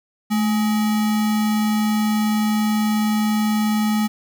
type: tone with sample-and-hold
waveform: sine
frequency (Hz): 215.7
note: A3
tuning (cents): -34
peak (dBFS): -16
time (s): 0.3-4.08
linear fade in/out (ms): 20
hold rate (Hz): 1050
effects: none